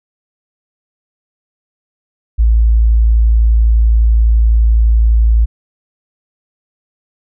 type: tone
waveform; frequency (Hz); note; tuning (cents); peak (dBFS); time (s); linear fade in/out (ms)
sine; 55.9; A1; +28; -6; 2.38-5.46; 20
effects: none